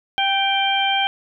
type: harmonic tone with a mistuned harmonic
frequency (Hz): 787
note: G5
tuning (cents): +7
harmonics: 1 / 2 / 3 / 4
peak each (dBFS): -20 / -26 / -24 / -21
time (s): 0.18-1.07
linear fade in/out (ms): 0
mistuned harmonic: 2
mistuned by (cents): -20
effects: none